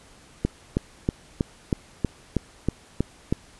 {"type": "click train", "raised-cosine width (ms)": 3, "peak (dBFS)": -8, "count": 10, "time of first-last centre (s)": [0.45, 3.325], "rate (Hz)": 3.13, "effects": ["pink hiss -52 dBFS RMS until 3.59 s", "resampled to 24000 Hz"]}